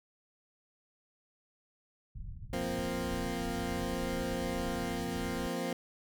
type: low-pass noise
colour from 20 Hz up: pink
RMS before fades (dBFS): -43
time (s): 2.15-5.47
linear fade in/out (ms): 5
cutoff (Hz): 130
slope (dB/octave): 24
type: chord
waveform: 20% pulse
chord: F suspended fourth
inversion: none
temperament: equal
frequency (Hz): 174.61 / 233.1 / 261.6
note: F3 / Bb3 / C4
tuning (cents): 0 / 0 / 0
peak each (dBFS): -33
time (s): 2.53-5.73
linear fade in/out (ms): 2
effects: none